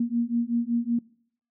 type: beating tone pair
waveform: sine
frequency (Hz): 233.1 / 238.4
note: A#3 / A#3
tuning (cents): 0 / +39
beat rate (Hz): 5.3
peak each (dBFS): -26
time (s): 0-0.99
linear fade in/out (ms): 5
effects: noise-tail reverb RT60 0.6 s tail -22 dB re dry